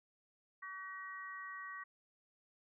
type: harmonic tone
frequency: 380 Hz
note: F#4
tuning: 46 cents sharp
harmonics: 3 / 4 / 5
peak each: -48 / -54 / -47 dBFS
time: 0.62-1.84 s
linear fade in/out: 10 ms
effects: none